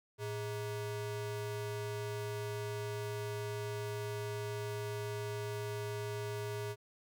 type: ring-modulated tone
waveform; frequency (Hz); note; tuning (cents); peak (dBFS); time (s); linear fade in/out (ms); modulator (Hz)
square; 262.6; C4; +6; -35; 0.18-6.76; 50; 151
effects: none